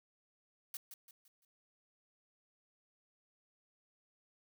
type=noise with echo; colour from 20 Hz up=blue; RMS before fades=-43 dBFS; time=0.74-0.77 s; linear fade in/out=2 ms; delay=170 ms; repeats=4; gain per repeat=-8 dB; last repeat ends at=1.45 s; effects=none